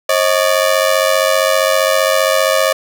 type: ring-modulated tone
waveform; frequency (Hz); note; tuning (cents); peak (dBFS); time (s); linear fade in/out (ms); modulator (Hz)
sawtooth; 584; D5; -10; -4; 0.09-2.73; 5; 47.6
effects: none